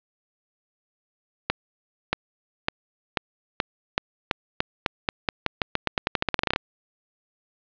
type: accelerating click train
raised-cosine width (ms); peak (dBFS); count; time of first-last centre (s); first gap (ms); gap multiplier
0.3; -5; 27; 1.5-6.561; 630; 0.88
effects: resampled to 11025 Hz + 7-bit